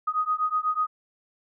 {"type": "beating tone pair", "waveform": "sine", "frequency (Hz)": [1244.5, 1252.6], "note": ["D#6", "D#6"], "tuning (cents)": [0, 11], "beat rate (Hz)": 8.1, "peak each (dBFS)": -26, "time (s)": [0.07, 0.87], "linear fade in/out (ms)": 10, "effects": []}